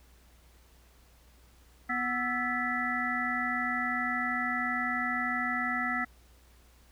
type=harmonic tone with a mistuned harmonic; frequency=246.6 Hz; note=B3; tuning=2 cents flat; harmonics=1 / 3 / 5 / 7 / 8; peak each=-36 / -37 / -34 / -37 / -32 dBFS; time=1.89-6.05 s; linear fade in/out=10 ms; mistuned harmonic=5; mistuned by=+120 cents; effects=added 60 Hz sine -58 dBFS peak until 6.91 s + pink hiss -63 dBFS RMS until 6.91 s